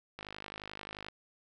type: click train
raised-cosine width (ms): 0.3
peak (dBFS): -26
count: 47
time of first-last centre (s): 0.19-1.085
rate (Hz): 51.4
effects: none